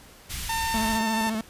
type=band-stop noise; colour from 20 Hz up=pink; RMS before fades=-33 dBFS; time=0.29-0.99 s; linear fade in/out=20 ms; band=120 to 2200 Hz; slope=12 dB/octave
type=tone with pitch glide; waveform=sawtooth; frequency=903 to 895.7 Hz; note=A5 to A5; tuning=+45 to +31 cents; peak=-22 dBFS; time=0.49-1.3 s; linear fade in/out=5 ms; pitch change=-14 cents; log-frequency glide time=0.96-1.12 s
type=tone with vibrato; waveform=45% pulse; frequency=220 Hz; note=A3; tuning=in tune; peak=-26 dBFS; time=0.74-1.41 s; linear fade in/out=2 ms; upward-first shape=sine; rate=14 Hz; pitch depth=43 cents each way
type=clicks; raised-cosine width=2 ms; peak=-27 dBFS; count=4; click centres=1.009 / 1.211 / 1.27 / 1.347 s
effects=pink hiss -50 dBFS RMS until 1.49 s + resampled to 32000 Hz